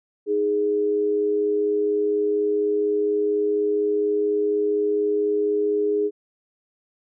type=tone pair together; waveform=sine; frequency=311.1 / 415.3 Hz; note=D#4 / G#4; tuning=0 / 0 cents; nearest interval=perfect fourth; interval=500 cents; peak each=-28 / -19 dBFS; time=0.26-6.11 s; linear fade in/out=50 ms; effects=none